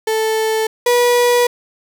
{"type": "tone pair in turn", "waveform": "35% pulse", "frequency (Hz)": [440, 485.5], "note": ["A4", "B4"], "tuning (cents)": [0, -30], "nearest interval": "major second", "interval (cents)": 170, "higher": "second", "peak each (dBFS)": [-13, -9], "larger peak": "second", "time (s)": [[0.07, 0.67], [0.86, 1.47]], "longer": "second", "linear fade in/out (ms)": 5, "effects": []}